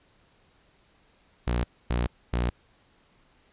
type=tone bursts; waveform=sawtooth; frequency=59.9 Hz; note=A#1; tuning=48 cents sharp; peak=-20 dBFS; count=3; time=1.47-2.5 s; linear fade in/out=5 ms; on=170 ms; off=260 ms; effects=pink hiss -63 dBFS RMS until 3.52 s + resampled to 8000 Hz